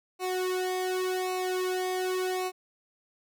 sawtooth tone with flanger, 369.2 Hz, F#4, 4 cents flat, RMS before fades -30 dBFS, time 0.19-2.52 s, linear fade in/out 50 ms, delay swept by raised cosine 0.6 to 2 ms, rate 0.88 Hz, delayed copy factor -1, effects none

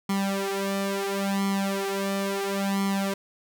sawtooth tone with flanger, 196.7 Hz, G3, 6 cents sharp, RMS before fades -27 dBFS, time 0.09-3.14 s, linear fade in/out 5 ms, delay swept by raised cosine 0.93 to 3.43 ms, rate 0.73 Hz, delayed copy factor +1, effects none

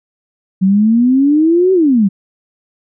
sine exponential two-way sweep, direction up then down, 185 to 384 to 185 Hz, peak -7 dBFS, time 0.61-2.09 s, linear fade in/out 20 ms, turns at 1.73 s, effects none

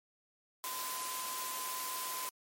sine tone in noise, 1024 Hz, C6, 38 cents flat, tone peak -41 dBFS, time 0.64-2.29 s, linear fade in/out 0 ms, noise white, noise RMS -40 dBFS, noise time 0.64-2.29 s, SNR -4 dB, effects high-pass 300 Hz 12 dB/octave + MP3 64 kbps

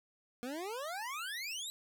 25% pulse exponential sweep, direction up, 235.5 to 4001 Hz, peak -35 dBFS, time 0.43-1.7 s, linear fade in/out 0 ms, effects none

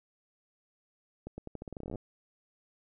accelerating click train, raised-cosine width 2 ms, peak -27 dBFS, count 18, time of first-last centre 1.27-1.957 s, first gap 110 ms, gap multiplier 0.85, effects none

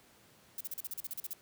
violet noise bursts, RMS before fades -39 dBFS, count 12, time 0.58-1.333 s, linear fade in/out 2 ms, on 27 ms, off 39 ms, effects pink hiss -62 dBFS RMS until 1.41 s + high-pass 100 Hz 12 dB/octave

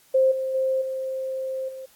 sine tone with level steps, 526 Hz, C5, 9 cents sharp, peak -15 / -24 / -20 / -26 / -34 dBFS, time 0.14-1.86 s, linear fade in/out 10 ms, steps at 0.31 / 0.54 / 0.81 / 1.68 s, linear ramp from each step 10 ms, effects white hiss -57 dBFS RMS until 1.95 s + AAC 64 kbps

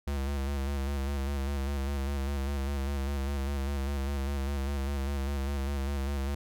square tone with vibrato, 69.3 Hz, C#2, in tune, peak -30 dBFS, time 0.07-6.35 s, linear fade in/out 5 ms, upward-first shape square, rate 5 Hz, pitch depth 40 cents each way, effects none

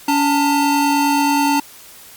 square tone pair together, 282.9 / 898.2 Hz, C#4 / A5, +35 / +35 cents, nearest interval octave + minor sixth, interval 2000 cents, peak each -17 dBFS, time 0.08-1.6 s, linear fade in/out 5 ms, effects white hiss -41 dBFS RMS until 2.16 s + Opus 48 kbps

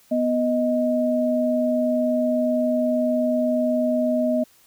sine tone pair together, 246.8 / 625 Hz, B3 / D#5, -1 / +8 cents, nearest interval octave + major third, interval 1609 cents, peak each -21 dBFS, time 0.11-4.44 s, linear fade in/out 10 ms, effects white hiss -56 dBFS RMS until 4.66 s

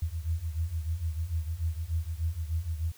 sine tone cluster, 78.9 / 82.5 / 85.6 Hz, D#2 / E2 / F2, +25 / +2 / -34 cents, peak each -32 / -38 / -33 dBFS, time 0.02-2.92 s, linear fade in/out 5 ms, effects white hiss -56 dBFS RMS until 2.97 s

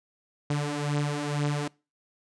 sawtooth beating tone pair, 144.9 / 147 Hz, D3 / D3, -23 / +2 cents, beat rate 2.1 Hz, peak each -27 / -24 dBFS, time 0.5-1.68 s, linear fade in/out 5 ms, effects noise-tail reverb RT60 0.3 s tail -24 dB re dry + resampled to 22050 Hz

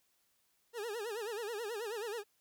40% pulse tone with vibrato, 440 Hz, A4, in tune, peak -37 dBFS, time 0.73-2.24 s, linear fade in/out 50 ms, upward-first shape sine, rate 9.3 Hz, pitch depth 160 cents each way, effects white hiss -75 dBFS RMS until 2.4 s

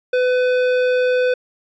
triangle tone with hard clipping, 502 Hz, B4, 28 cents sharp, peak -16 dBFS, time 0.13-1.34 s, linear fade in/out 5 ms, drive 16 dB, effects resampled to 16000 Hz

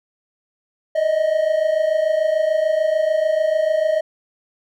triangle tone pair together, 606 / 632.8 Hz, D#5 / D#5, -46 / +29 cents, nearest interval minor second, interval 75 cents, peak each -19 / -15 dBFS, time 0.95-4.01 s, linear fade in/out 10 ms, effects none

